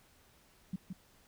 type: tone with echo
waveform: sine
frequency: 185 Hz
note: F#3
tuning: in tune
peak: -33 dBFS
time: 0.73-0.76 s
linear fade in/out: 5 ms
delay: 170 ms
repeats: 1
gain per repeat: -5 dB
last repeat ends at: 0.93 s
effects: pink hiss -65 dBFS RMS until 1.27 s